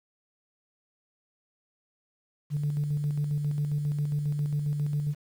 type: tone with tremolo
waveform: sine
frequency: 146.83 Hz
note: D3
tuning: in tune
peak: -23 dBFS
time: 2.5-5.15 s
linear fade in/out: 50 ms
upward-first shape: square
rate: 7.4 Hz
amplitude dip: 40%
effects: tanh soft clip ceiling -21 dBFS + 9-bit